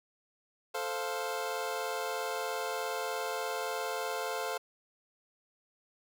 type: chord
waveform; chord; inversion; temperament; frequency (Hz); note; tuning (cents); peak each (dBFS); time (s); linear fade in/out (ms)
25% pulse; F major; first; equal; 440 / 523.3 / 698.5; A4 / C5 / F5; 0 / 0 / 0; -34; 0.74-4.58; 10
effects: none